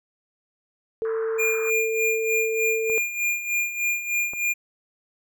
sine tone, 447.3 Hz, A4, 28 cents sharp, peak -23 dBFS, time 1.02-2.98 s, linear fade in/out 0 ms
white band-pass noise, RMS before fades -39 dBFS, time 1.05-1.7 s, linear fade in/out 0 ms, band 1000 to 1600 Hz, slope 48 dB/octave
square tone with tremolo, 2411 Hz, D7, 45 cents sharp, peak -21 dBFS, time 1.38-4.54 s, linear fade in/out 20 ms, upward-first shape sine, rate 3.3 Hz, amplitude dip 70%
clicks, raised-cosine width 1 ms, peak -25 dBFS, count 2, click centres 2.899 / 4.335 s
effects none

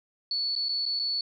sine tone with dropouts, 4435 Hz, C#8, in tune, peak -26 dBFS, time 0.31-1.21 s, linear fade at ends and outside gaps 2 ms, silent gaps 0.553-0.561 / 0.686-0.691 / 0.855-0.861 / 0.992-0.996 s, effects none

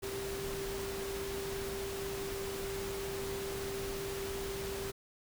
sine tone in noise, 392.5 Hz, G4, 2 cents sharp, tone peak -38 dBFS, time 0.02-4.92 s, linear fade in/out 20 ms, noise pink, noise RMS -42 dBFS, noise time 0.02-4.92 s, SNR +1 dB, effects none

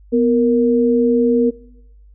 sine tone pair together, 247 / 466.2 Hz, B3 / A#4, 0 / 0 cents, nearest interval major seventh, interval 1100 cents, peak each -14 dBFS, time 0.12-1.51 s, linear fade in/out 20 ms, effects noise-tail reverb RT60 0.9 s tail -23 dB re dry + added 50 Hz sine -42 dBFS peak until 2.14 s

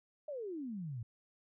sine exponential sweep, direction down, 622.3 to 107.9 Hz, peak -39 dBFS, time 0.28-1.03 s, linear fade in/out 5 ms, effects none

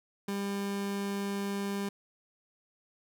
30% pulse tone, 199.6 Hz, G3, 32 cents sharp, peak -29 dBFS, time 0.28-1.89 s, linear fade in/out 5 ms, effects none

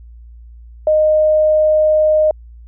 sine tone, 617 Hz, D#5, 15 cents flat, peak -9 dBFS, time 0.87-2.31 s, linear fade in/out 2 ms, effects added 58 Hz sine -35 dBFS peak until 2.67 s

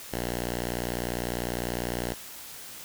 5% pulse tone, 60 Hz, B1, 49 cents flat, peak -18 dBFS, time 0.12-2.14 s, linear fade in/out 10 ms, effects white hiss -43 dBFS RMS until 2.84 s

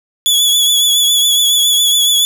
sawtooth tone with vibrato, 3409 Hz, G#7, 45 cents sharp, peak -6 dBFS, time 0.26-2.25 s, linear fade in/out 0 ms, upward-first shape triangle, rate 7.2 Hz, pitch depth 44 cents each way, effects none

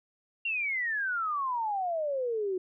sine exponential sweep, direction down, 2790 to 360.4 Hz, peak -28 dBFS, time 0.45-2.58 s, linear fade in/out 5 ms, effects none

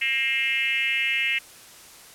sine tone with frequency modulation, 2382 Hz, D7, 24 cents sharp, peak -21 dBFS, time 0.01-1.39 s, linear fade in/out 10 ms, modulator 256 Hz, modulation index 1.9, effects white hiss -47 dBFS RMS until 2.14 s + low-pass 12000 Hz 12 dB/octave

